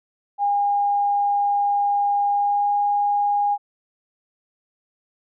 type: tone with pitch glide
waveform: sine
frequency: 812 to 817.6 Hz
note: G#5 to G#5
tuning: -39 to -27 cents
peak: -17 dBFS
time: 0.38-3.58 s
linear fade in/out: 50 ms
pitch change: +12 cents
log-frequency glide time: 2.29-2.72 s
effects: none